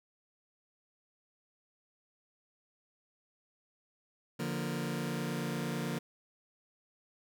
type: chord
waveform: sawtooth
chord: Bb major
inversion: first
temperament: just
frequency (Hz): 145.68 / 174.81 / 233.1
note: D3 / F3 / Bb3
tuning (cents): -14 / +2 / 0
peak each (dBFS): -34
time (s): 4.39-5.99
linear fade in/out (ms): 10
effects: none